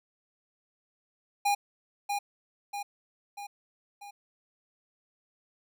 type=tone with echo; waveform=square; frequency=813 Hz; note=G#5; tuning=37 cents flat; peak=-24 dBFS; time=1.45-1.55 s; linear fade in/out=10 ms; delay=640 ms; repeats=4; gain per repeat=-5 dB; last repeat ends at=4.11 s; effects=none